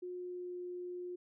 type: tone with pitch glide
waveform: sine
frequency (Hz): 360 to 357.1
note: F#4 to F4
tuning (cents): -47 to +39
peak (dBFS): -40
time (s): 0.02-1.16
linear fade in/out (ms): 10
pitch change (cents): -14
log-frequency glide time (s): 0.13-0.57
effects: none